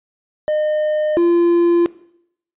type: tone pair in turn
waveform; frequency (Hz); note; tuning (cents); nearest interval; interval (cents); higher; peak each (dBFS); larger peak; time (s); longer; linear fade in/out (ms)
triangle; 610 / 343.8; D#5 / F4; -34 / -27; minor seventh; 993; first; -13 / -9; second; 0.48-1.17 / 1.17-1.86; neither; 0
effects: noise-tail reverb RT60 0.7 s tail -18 dB re dry + resampled to 8000 Hz